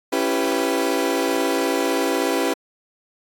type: chord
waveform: 30% pulse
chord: C# half-diminished seventh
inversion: none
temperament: equal with one note detuned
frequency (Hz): 277.2 / 335.8 / 392 / 493.9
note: C#4 / E4 / G4 / B4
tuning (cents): 0 / +32 / 0 / 0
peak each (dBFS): -22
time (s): 0.12-2.54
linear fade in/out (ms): 10
effects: AAC 64 kbps